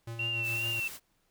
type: tone with tremolo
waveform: square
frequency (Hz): 115.4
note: A#2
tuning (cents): -17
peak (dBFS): -37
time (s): 0.07-0.8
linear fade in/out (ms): 5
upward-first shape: sine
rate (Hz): 7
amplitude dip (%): 40
type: tone with vibrato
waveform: sine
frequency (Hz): 2728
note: F7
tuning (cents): -41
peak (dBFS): -30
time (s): 0.19-0.88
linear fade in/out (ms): 5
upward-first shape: triangle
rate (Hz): 2.5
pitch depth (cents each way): 55
type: noise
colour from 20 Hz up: white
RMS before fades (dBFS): -44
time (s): 0.42-1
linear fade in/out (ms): 50
effects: pink hiss -73 dBFS RMS until 1.3 s